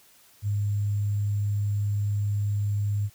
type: tone with sample-and-hold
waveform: sine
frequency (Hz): 102.5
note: G#2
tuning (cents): -22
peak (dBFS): -23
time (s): 0.42-3.1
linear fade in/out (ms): 50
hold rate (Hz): 7350
effects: white hiss -57 dBFS RMS until 3.14 s